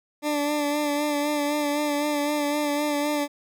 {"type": "tone with vibrato", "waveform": "20% pulse", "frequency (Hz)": 293.7, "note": "D4", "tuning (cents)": 0, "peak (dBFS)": -18, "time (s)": [0.22, 3.28], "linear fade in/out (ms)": 50, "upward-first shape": "sine", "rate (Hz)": 3.9, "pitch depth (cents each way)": 31, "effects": []}